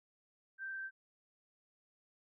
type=tone with frequency modulation; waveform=sine; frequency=1564 Hz; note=G6; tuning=4 cents flat; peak=-40 dBFS; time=0.58-0.91 s; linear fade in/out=50 ms; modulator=23.1 Hz; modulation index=0.7; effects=none